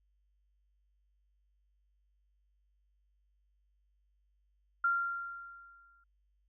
sine tone with exponential decay, 1385 Hz, F6, 15 cents flat, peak -25 dBFS, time 4.84-6.04 s, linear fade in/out 5 ms, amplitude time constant 260 ms, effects added 50 Hz sine -70 dBFS peak until 6.48 s

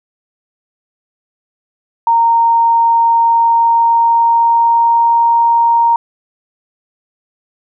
sine tone with pitch glide, 925 to 931.4 Hz, A#5 to A#5, -14 to -2 cents, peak -7 dBFS, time 2.07-5.96 s, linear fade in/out 2 ms, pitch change +12 cents, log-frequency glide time 3.22-5.24 s, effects none

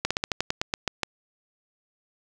slowing click train, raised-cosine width 0.2 ms, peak -7 dBFS, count 11, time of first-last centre 0.05-1.033 s, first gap 56 ms, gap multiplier 1.12, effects none

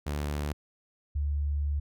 sawtooth / sine tone pair in turn, 73.42 / 72.49 Hz, D2 / D2, 0 / -22 cents, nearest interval unison, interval 22 cents, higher first, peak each -26 dBFS, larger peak neither, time 0.06-0.53 / 1.15-1.8 s, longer second, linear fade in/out 10 ms, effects none

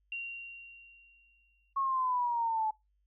sine tone with exponential decay, 2759 Hz, F7, 22 cents flat, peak -34 dBFS, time 0.12-1.73 s, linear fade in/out 2 ms, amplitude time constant 350 ms
sine exponential sweep, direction down, 1100 to 860 Hz, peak -28 dBFS, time 1.76-2.71 s, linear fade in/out 10 ms
effects noise-tail reverb RT60 0.2 s tail -23 dB re dry + added 50 Hz sine -70 dBFS peak until 3.06 s

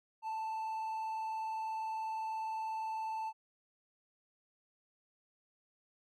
triangle tone with vibrato, 883 Hz, A5, 6 cents sharp, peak -34 dBFS, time 0.22-3.33 s, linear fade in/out 50 ms, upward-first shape sine, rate 20 Hz, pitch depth 20 cents each way, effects none

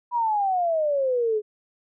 sine exponential sweep, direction down, 984 to 415.3 Hz, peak -20 dBFS, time 0.11-1.42 s, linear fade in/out 50 ms, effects none

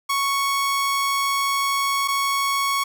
sawtooth tone pair in turn, 1108.7 / 1108.7 Hz, C#6 / C#6, 0 / 0 cents, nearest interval unison, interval 0 cents, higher neither, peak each -16 dBFS, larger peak neither, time 0.09-2.08 / 2.08-2.84 s, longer first, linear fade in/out 10 ms, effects none

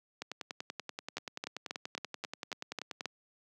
two click trains, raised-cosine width 0.2 ms, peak -19 / -21 dBFS, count 8 / 30, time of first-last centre 1.17-3.057 / 0.22-3.008 s, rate 3.71 / 10.4 Hz, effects high-pass 200 Hz 12 dB/octave

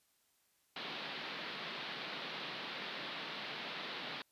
white band-pass noise, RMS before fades -44 dBFS, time 0.76-4.22 s, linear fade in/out 2 ms, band 140 to 4200 Hz, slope 48 dB/octave, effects white hiss -75 dBFS RMS until 4.31 s + resampled to 32000 Hz

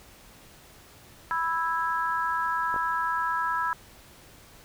harmonic tone, 329.5 Hz, E4, 1 cent flat, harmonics 3 / 4 / 5, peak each -28 / -29 / -31 dBFS, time 1.31-3.73 s, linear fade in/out 0 ms
clicks, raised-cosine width 1 ms, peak -23 dBFS, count 2, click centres 2.742 / 2.762 s
effects pink hiss -52 dBFS RMS until 4.64 s

